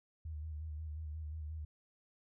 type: tone with vibrato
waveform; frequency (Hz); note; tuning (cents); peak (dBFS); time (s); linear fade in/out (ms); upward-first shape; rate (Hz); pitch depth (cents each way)
sine; 77.3; D#2; -11; -40; 0.25-1.65; 5; square; 5.6; 43
effects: none